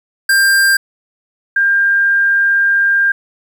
square / sine tone pair in turn, 1591 / 1598.9 Hz, G6 / G6, +25 / +34 cents, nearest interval unison, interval 9 cents, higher second, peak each -9 dBFS, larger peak neither, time 0.29-0.77 / 1.56-3.12 s, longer second, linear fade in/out 5 ms, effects 8-bit

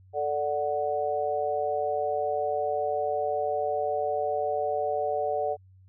sine chord, D major, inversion second, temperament equal, 440 / 587.3 / 740 Hz, A4 / D5 / F#5, 0 / 0 / 0 cents, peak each -31 / -29 / -29 dBFS, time 0.13-5.57 s, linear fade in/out 50 ms, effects added 94 Hz sine -52 dBFS peak until 5.88 s

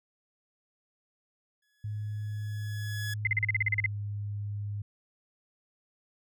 sawtooth tone with exponential growth, 1690 Hz, G#6, 30 cents sharp, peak -30 dBFS, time 1.62-3.14 s, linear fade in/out 5 ms, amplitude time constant 330 ms
sine tone with pitch glide, 105.4 to 102.7 Hz, G#2 to G#2, +26 to -19 cents, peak -32 dBFS, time 1.84-4.82 s, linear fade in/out 5 ms, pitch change -45 cents, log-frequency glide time 3.35-3.94 s
sine tone bursts, 2061 Hz, C7, 27 cents flat, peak -23 dBFS, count 11, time 3.25-3.861 s, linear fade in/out 2 ms, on 21 ms, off 38 ms
effects none

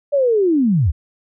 sine linear sweep, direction down, 587 to 61.74 Hz, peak -12 dBFS, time 0.12-0.92 s, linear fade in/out 20 ms, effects none

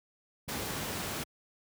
pink noise, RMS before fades -36 dBFS, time 0.48-1.24 s, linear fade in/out 10 ms
clicks, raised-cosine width 5 ms, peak -31 dBFS, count 8, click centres 0.48 / 0.52 / 0.568 / 0.635 / 0.707 / 0.81 / 0.906 / 0.952 s
effects high-pass 80 Hz 12 dB/octave

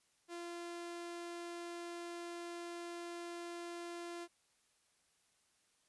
sawtooth tone, 344.4 Hz, F4, 24 cents flat, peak -40 dBFS, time 0.28-4.28 s, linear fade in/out 50 ms, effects white hiss -75 dBFS RMS until 5.88 s + resampled to 24000 Hz

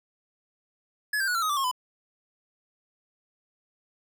square tone with pitch steps, 1700 / 1577 / 1462.9 / 1357.1 / 1258.9 / 1167.9 / 1083.4 / 1005 Hz, G#6 / G6 / F#6 / E6 / D#6 / D6 / C#6 / B5, +40 / +10 / -20 / +50 / +20 / -10 / -40 / +30 cents, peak -25 dBFS, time 1.13-1.714 s, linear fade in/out 5 ms, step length 73 ms, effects none

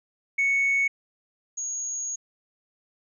sine tone pair in turn, 2217 / 6643 Hz, C#7 / G#8, 0 / 0 cents, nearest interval octave + perfect fifth, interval 1900 cents, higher second, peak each -18 / -28 dBFS, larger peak first, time 0.38-0.88 / 1.57-2.16 s, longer second, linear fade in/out 10 ms, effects tanh soft clip ceiling -18 dBFS

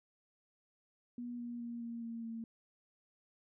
sine tone with pitch steps, 241.8 / 238.9 / 236 / 233.2 / 230.3 / 227.6 Hz, B3 / A#3 / A#3 / A#3 / A#3 / A#3, -36 / +43 / +22 / +1 / -21 / -41 cents, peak -40 dBFS, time 1.18-2.44 s, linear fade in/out 2 ms, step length 210 ms, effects none

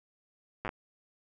slowing click train, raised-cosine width 0.5 ms, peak -20 dBFS, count 5, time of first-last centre 0.65-0.691 s, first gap 8 ms, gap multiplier 1.17, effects none

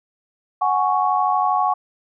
sine chord, F# suspended second, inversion none, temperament just, 740 / 832.5 / 1110 Hz, F#5 / G#5 / C#6, 0 / +4 / +2 cents, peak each -20 / -21 / -20 dBFS, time 0.61-1.74 s, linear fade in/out 10 ms, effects none

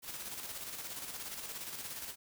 white noise with tremolo, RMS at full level -42 dBFS, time 0.02-2.16 s, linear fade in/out 50 ms, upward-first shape square, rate 17 Hz, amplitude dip 40%, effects none

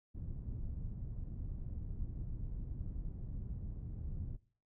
pink low-pass noise, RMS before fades -42 dBFS, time 0.14-4.37 s, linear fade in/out 20 ms, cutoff 130 Hz, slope 12 dB/octave, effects noise-tail reverb RT60 0.4 s tail -18 dB re dry

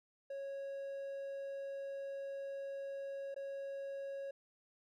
triangle tone with dropouts, 551 Hz, C#5, 11 cents flat, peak -39 dBFS, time 0.3-4.31 s, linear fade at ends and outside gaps 5 ms, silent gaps 3.344-3.362 s, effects none

